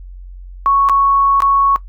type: tone with dropouts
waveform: sine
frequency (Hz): 1108.7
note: C#6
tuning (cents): 0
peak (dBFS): -9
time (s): 0.66-1.76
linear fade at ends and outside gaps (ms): 0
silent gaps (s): 0.888-0.896 / 1.404-1.421
effects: noise-tail reverb RT60 0.1 s tail -17 dB re dry + added 45 Hz sine -30 dBFS peak until 1.88 s